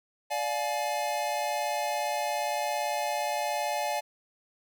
square chord, D diminished, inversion none, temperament just, 587.3 / 704.8 / 845.8 Hz, D5 / F5 / Ab5, 0 / +16 / +31 cents, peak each -34 / -34 / -32 dBFS, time 0.3-4.01 s, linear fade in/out 20 ms, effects none

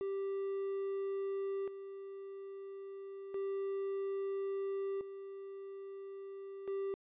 triangle tone with tremolo, 392 Hz, G4, in tune, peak -33 dBFS, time 0.01-6.94 s, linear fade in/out 0 ms, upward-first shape square, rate 0.3 Hz, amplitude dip 65%, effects resampled to 8000 Hz

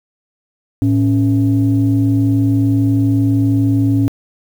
sine tone pair together, 110 / 277.2 Hz, A2 / C#4, 0 / 0 cents, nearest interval octave + major third, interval 1600 cents, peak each -12 dBFS, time 0.82-4.08 s, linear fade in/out 0 ms, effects tanh soft clip ceiling -5 dBFS + 7-bit

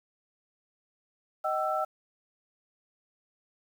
sine tone cluster, 624 / 765 / 1329 Hz, D#5 / G5 / E6, +5 / -42 / +14 cents, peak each -31 dBFS, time 1.44-1.85 s, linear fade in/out 10 ms, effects 9-bit

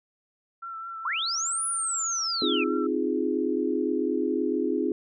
sine tone with vibrato, 1344 Hz, E6, 33 cents sharp, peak -34 dBFS, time 0.62-2.87 s, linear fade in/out 10 ms, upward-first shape triangle, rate 4.8 Hz, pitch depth 32 cents each way
sine linear two-way sweep, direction up then down, 932.3 to 9956 to 2371 Hz, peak -26 dBFS, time 1.05-2.64 s, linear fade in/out 5 ms, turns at 1.65 s
sine chord, F minor seventh, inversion second, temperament equal, 261.6 / 311.1 / 349.2 / 415.3 Hz, C4 / Eb4 / F4 / Ab4, 0 / 0 / 0 / 0 cents, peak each -29 dBFS, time 2.42-4.92 s, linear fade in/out 2 ms
effects none

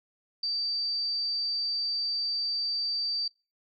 sine tone, 4645 Hz, D8, 20 cents flat, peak -27 dBFS, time 0.43-3.28 s, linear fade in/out 5 ms, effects noise-tail reverb RT60 0.3 s tail -23 dB re dry

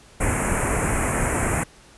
pink band-stop noise, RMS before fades -22 dBFS, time 0.2-1.64 s, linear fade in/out 10 ms, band 2400 to 7300 Hz, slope 48 dB/octave, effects pink hiss -50 dBFS RMS until 1.97 s + resampled to 24000 Hz

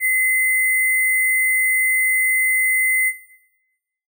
sine tone with sample-and-hold, 2048 Hz, C7, 38 cents flat, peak -14 dBFS, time 0-3.13 s, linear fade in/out 50 ms, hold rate 11025 Hz, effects noise-tail reverb RT60 1.0 s tail -17 dB re dry

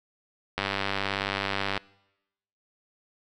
click train, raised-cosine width 0.3 ms, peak -11 dBFS, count 119, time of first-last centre 0.58-1.777 s, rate 98.6 Hz, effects noise-tail reverb RT60 0.9 s tail -23 dB re dry

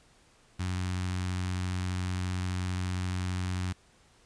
sawtooth tone with notch filter, 91.5 Hz, F#2, 19 cents flat, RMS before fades -32 dBFS, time 0.59-3.73 s, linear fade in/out 10 ms, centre 510 Hz, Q 0.62, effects pink hiss -62 dBFS RMS until 4.25 s + resampled to 22050 Hz

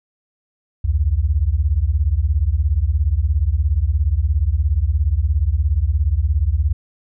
sine beating tone pair, 65.5 / 82.5 Hz, C2 / E2, +2 / +2 cents, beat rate 17 Hz, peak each -17 dBFS, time 0.84-6.73 s, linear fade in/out 10 ms, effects none

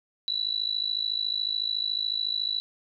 sine tone with amplitude modulation, 3951 Hz, B7, in tune, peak -22 dBFS, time 0.28-2.6 s, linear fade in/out 0 ms, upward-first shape sine, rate 53.9 Hz, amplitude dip 90%, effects none

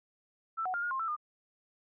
sine tone with pitch steps, 1328 / 741 / 1403 / 1428 / 1061 / 1328 / 1214 Hz, E6 / F#5 / F6 / F6 / C6 / E6 / D#6, +12 / +2 / +8 / +38 / +24 / +12 / -43 cents, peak -31 dBFS, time 0.57-1.165 s, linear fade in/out 20 ms, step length 85 ms, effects none

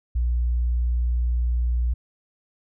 sine tone, 59.9 Hz, A#1, 48 cents sharp, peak -18 dBFS, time 0.15-1.94 s, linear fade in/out 10 ms, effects tanh soft clip ceiling -16 dBFS

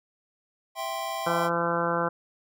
square chord, C major, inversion first, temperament equal, 659.3 / 784 / 1046.5 Hz, E5 / G5 / C6, 0 / 0 / 0 cents, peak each -35 dBFS, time 0.75-1.5 s, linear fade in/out 50 ms
harmonic tone, 170.1 Hz, F3, 45 cents flat, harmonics 1 / 2 / 3 / 4 / 5 / 6 / 7 / 8 / 9, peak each -33 / -34 / -29 / -34 / -34 / -32 / -34 / -31 / -35 dBFS, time 1.26-2.09 s, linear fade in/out 10 ms
effects none

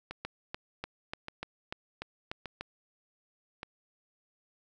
two click trains, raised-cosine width 0.3 ms, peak -23 / -20 dBFS, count 4 / 9, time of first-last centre 0.11-3.631 / 0.25-2.61 s, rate 0.852 / 3.39 Hz, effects none

